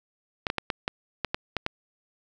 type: clicks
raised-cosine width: 0.3 ms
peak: -10 dBFS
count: 9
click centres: 0.468 / 0.501 / 0.583 / 0.702 / 0.879 / 1.247 / 1.345 / 1.567 / 1.664 s
effects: none